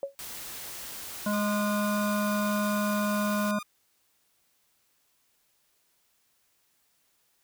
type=tone with exponential decay; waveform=sine; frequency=554.4 Hz; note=C#5; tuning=in tune; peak=-25 dBFS; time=0.03-0.15 s; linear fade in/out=1 ms; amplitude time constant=26 ms
type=noise; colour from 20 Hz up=white; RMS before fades=-40 dBFS; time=0.19-3.51 s; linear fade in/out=0 ms
type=harmonic tone; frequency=207.7 Hz; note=G#3; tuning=in tune; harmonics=1 / 3 / 5 / 7; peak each=-27 / -32 / -34 / -36 dBFS; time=1.26-3.59 s; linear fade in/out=5 ms
type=tone; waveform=sawtooth; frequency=1217 Hz; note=D#6; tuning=39 cents flat; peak=-34 dBFS; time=1.33-3.63 s; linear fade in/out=5 ms
effects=white hiss -70 dBFS RMS until 7.43 s